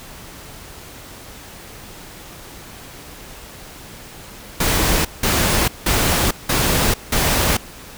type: noise bursts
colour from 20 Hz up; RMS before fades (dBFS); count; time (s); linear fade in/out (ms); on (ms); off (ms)
pink; -17; 5; 4.6-7.57; 5; 450; 180
effects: pink hiss -38 dBFS RMS until 7.97 s